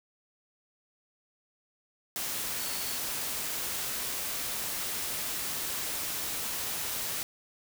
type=tone in noise; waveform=sine; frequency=4435 Hz; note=C#8; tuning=in tune; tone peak=-43 dBFS; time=2.6-2.97 s; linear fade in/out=0 ms; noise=white; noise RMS=-34 dBFS; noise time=2.16-7.23 s; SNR=-12 dB; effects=none